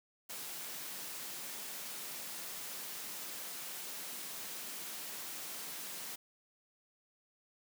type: high-pass noise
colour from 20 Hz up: white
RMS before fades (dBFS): -44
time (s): 0.29-6.16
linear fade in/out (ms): 10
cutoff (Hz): 140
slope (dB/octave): 48
effects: none